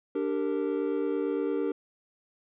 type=chord; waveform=triangle; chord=G minor; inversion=second; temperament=equal with one note detuned; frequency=293.7 / 392 / 460.8 Hz; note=D4 / G4 / Bb4; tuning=0 / 0 / -20 cents; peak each=-29 dBFS; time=0.15-1.72 s; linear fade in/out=5 ms; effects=resampled to 8000 Hz